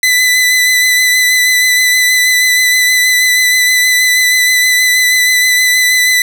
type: tone with vibrato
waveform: sawtooth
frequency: 2000 Hz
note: B6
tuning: 21 cents sharp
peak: -4 dBFS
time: 0.03-6.22 s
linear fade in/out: 2 ms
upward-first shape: sine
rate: 6.3 Hz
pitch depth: 18 cents each way
effects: none